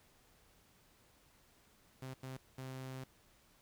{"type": "tone bursts at uneven times", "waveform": "sawtooth", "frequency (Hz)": 130.9, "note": "C3", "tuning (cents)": 1, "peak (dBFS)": -40, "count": 3, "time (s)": [[2.02, 2.14], [2.23, 2.37], [2.58, 3.04]], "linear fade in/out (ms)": 5, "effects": ["pink hiss -68 dBFS RMS until 3.61 s"]}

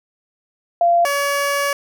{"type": "tone pair in turn", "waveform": ["sine", "15% pulse"], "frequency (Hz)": [689, 566.5], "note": ["F5", "C#5"], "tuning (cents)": [-24, 37], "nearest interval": "minor third", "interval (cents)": 339, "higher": "first", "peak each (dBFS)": [-11, -11], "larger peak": "neither", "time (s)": [[0.81, 1.05], [1.05, 1.73]], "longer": "second", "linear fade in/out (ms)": 2, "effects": []}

